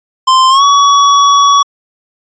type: tone with pitch glide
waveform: square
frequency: 1042 to 1129.8 Hz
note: C6 to C#6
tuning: -7 to +33 cents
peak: -5 dBFS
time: 0.27-1.63 s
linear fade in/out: 10 ms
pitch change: +140 cents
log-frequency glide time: 0.49-0.63 s
effects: resampled to 16000 Hz